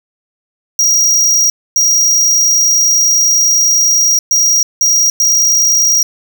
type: tone bursts at uneven times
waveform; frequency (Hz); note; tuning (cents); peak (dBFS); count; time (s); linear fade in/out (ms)
square; 5710; F8; +37; -8; 5; 0.79-1.5 / 1.76-4.19 / 4.31-4.63 / 4.81-5.1 / 5.2-6.03; 2
effects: none